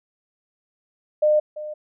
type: tone with echo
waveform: sine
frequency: 606 Hz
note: D#5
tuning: 46 cents flat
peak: -14 dBFS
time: 1.22-1.4 s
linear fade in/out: 10 ms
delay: 340 ms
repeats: 1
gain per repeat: -15 dB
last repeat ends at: 1.74 s
effects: none